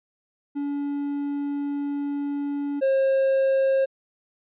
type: tone pair in turn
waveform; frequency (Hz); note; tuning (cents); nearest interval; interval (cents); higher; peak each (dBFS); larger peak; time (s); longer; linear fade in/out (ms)
triangle; 285.4 / 536.7; D4 / C5; -49 / +44; major seventh; 1093; second; -23 / -16; second; 0.55-2.81 / 2.81-3.86; first; 20
effects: resampled to 8000 Hz